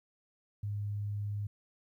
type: tone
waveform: sine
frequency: 102.9 Hz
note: G#2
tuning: 16 cents flat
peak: -33 dBFS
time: 0.63-1.47 s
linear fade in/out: 5 ms
effects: 12-bit